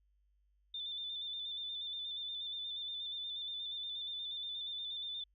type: tone with vibrato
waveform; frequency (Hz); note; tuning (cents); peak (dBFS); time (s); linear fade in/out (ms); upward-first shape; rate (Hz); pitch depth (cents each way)
sine; 3549; A7; +14; -39; 0.74-5.24; 5; square; 8.4; 29
effects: added 50 Hz sine -70 dBFS peak until 5.34 s